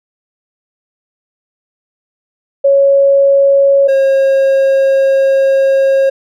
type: tone pair in turn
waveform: sine / triangle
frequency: 554 / 541 Hz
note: C#5 / C#5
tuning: -1 / -42 cents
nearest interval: unison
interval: 41 cents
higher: first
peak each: -5 / -5 dBFS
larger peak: neither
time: 2.64-3.88 / 3.88-6.1 s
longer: second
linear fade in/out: 10 ms
effects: none